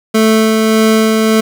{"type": "tone with tremolo", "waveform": "25% pulse", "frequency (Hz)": 220, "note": "A3", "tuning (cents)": 0, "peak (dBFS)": -3, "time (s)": [0.14, 1.41], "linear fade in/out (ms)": 10, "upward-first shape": "sine", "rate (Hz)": 1.7, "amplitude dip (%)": 25, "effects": []}